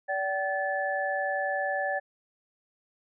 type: tone cluster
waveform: sine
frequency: 577 / 765 / 1735 Hz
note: D5 / G5 / A6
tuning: -31 / -42 / -25 cents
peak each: -31 dBFS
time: 0.08-2 s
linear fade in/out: 20 ms
effects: none